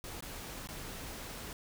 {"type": "noise with dropouts", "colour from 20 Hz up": "pink", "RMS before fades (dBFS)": -44, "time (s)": [0.04, 1.53], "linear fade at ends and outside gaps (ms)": 1, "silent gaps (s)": [[0.207, 0.224], [0.673, 0.688]], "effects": []}